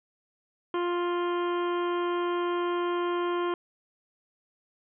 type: harmonic tone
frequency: 350.3 Hz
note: F4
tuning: 5 cents sharp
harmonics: 1 / 2 / 3 / 4 / 5 / 6 / 7 / 8 / 9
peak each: -27 / -39 / -32 / -40 / -46 / -49 / -49 / -51 / -45 dBFS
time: 0.74-3.54 s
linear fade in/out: 2 ms
effects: none